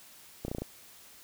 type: slowing click train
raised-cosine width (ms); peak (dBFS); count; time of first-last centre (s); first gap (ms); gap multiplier
2; -21; 6; 0.45-0.62; 32; 1.03
effects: white hiss -54 dBFS RMS until 1.23 s